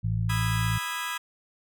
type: harmonic tone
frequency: 55 Hz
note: A1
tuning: in tune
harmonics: 1 / 2 / 3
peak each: -33 / -25 / -32 dBFS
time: 0.03-0.79 s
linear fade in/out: 20 ms
type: chord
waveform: 25% pulse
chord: E major seventh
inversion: second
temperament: just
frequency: 988.9 / 1236.1 / 1318.5 / 1648.1 Hz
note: B5 / D#6 / E6 / G#6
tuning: +2 / -12 / 0 / -14 cents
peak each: -31 / -33 / -34 / -30 dBFS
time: 0.29-1.18 s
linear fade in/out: 10 ms
effects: none